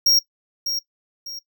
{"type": "tone with echo", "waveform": "square", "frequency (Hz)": 5588, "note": "F8", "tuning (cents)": 0, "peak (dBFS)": -14, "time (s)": [0.06, 0.19], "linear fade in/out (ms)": 5, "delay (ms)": 600, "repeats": 2, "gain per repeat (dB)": -9, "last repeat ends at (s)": 1.39, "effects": ["noise-tail reverb RT60 0.1 s tail -18 dB re dry"]}